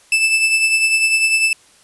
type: tone with tremolo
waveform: 40% pulse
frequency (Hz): 2637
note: E7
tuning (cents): 0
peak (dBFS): -9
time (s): 0.12-1.53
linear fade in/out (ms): 2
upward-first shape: triangle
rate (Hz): 10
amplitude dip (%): 55
effects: white hiss -50 dBFS RMS until 1.83 s + resampled to 24000 Hz